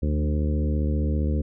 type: harmonic tone with a mistuned harmonic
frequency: 75.1 Hz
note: D2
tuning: 39 cents sharp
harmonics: 1 / 2 / 3 / 4 / 5 / 6 / 7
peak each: -22 / -30 / -30 / -33 / -38 / -38 / -38 dBFS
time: 0.02-1.42 s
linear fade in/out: 10 ms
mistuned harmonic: 3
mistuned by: -19 cents
effects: none